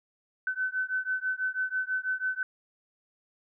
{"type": "beating tone pair", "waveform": "sine", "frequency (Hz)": [1514, 1520.1], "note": ["F#6", "F#6"], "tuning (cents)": [39, 46], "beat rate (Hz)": 6.1, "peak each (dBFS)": -31, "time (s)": [0.47, 2.43], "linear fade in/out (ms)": 2, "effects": []}